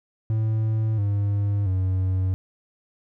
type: tone with pitch steps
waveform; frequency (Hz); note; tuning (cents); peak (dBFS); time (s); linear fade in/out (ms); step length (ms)
triangle; 110 / 101.45 / 93.57; A2 / G#2 / F#2; 0 / -40 / +20; -18; 0.3-2.34; 0; 680
effects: none